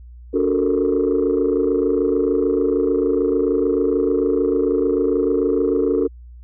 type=tone cluster; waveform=sine; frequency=285.6 / 366.2 / 435.4 / 462.1 Hz; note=D4 / F#4 / A4 / A#4; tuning=-48 / -18 / -18 / -15 cents; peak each=-20 dBFS; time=0.33-6.08 s; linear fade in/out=20 ms; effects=tanh soft clip ceiling -9 dBFS + added 60 Hz sine -37 dBFS peak until 6.43 s